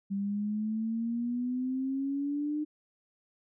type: exponential sweep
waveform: sine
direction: up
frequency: 196 to 304.2 Hz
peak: -29 dBFS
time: 0.1-2.65 s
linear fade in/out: 20 ms
effects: none